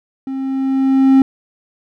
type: tone with level ramp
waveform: triangle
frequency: 267.2 Hz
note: C4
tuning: 36 cents sharp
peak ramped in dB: -19 to -3 dBFS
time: 0.27-1.22 s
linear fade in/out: 2 ms
effects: none